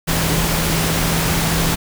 sine tone in noise, 163.9 Hz, E3, 10 cents flat, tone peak -20 dBFS, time 0.07-1.76 s, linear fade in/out 20 ms, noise pink, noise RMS -19 dBFS, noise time 0.07-1.76 s, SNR -4 dB, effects none

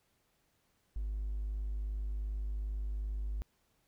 triangle tone with hard clipping, 51.3 Hz, G#1, 21 cents flat, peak -34 dBFS, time 0.96-3.42 s, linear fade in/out 0 ms, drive 3 dB, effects pink hiss -75 dBFS RMS until 3.87 s

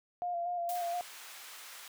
sine tone with vibrato, 698.5 Hz, F5, in tune, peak -32 dBFS, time 0.22-1.01 s, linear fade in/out 0 ms, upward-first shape square, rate 4.2 Hz, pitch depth 26 cents each way
blue noise with exponential decay, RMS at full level -40 dBFS, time 0.69-1.1 s, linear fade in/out 1 ms, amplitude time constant 89 ms
pink high-pass noise, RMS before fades -49 dBFS, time 0.75-1.88 s, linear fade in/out 2 ms, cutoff 1200 Hz, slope 12 dB/octave
effects none

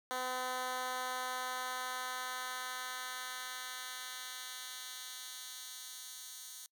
10% pulse tone with high-pass filter sweep, 254.1 Hz, B3, 49 cents sharp, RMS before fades -42 dBFS, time 0.11-6.66 s, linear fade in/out 0 ms, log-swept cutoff 530 to 5700 Hz, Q 0.82, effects noise-tail reverb RT60 0.1 s tail -24 dB re dry

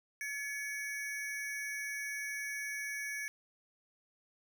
square ring-modulated tone, 1975 Hz, B6, in tune, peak -35 dBFS, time 0.21-3.28 s, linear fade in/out 0 ms, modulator 266 Hz, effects none

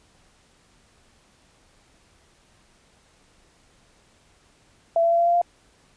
sine tone with pitch steps, 669 / 674.4 / 679.9 / 685.4 / 691 / 696.6 Hz, E5 / E5 / F5 / F5 / F5 / F5, +25 / +39 / -47 / -33 / -19 / -5 cents, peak -16 dBFS, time 4.96-5.416 s, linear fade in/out 2 ms, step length 76 ms, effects pink hiss -59 dBFS RMS until 5.96 s + resampled to 22050 Hz

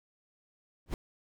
brown noise with exponential growth, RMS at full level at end -27 dBFS, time 0.86-0.94 s, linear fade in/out 1 ms, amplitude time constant 16 ms, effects none

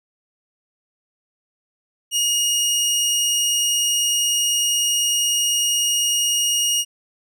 20% pulse tone, 2866 Hz, F7, 44 cents sharp, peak -12 dBFS, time 2.11-6.85 s, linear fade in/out 50 ms, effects none

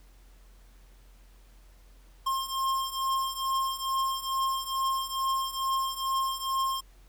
square beating tone pair, 1064 / 1066.3 Hz, C6 / C6, +29 / +32 cents, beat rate 2.3 Hz, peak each -33 / -30 dBFS, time 2.26-6.81 s, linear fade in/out 10 ms, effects added 44 Hz sine -52 dBFS peak until 7.08 s + pink hiss -63 dBFS RMS until 7.08 s

